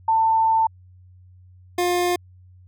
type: tone pair in turn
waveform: sine / 25% pulse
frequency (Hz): 893 / 354.4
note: A5 / F4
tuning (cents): +25 / +25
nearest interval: octave + major third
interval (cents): 1600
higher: first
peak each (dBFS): -15 / -15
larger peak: neither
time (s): 0.08-0.67 / 1.78-2.16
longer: first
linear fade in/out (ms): 5
effects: added 91 Hz sine -46 dBFS peak until 2.67 s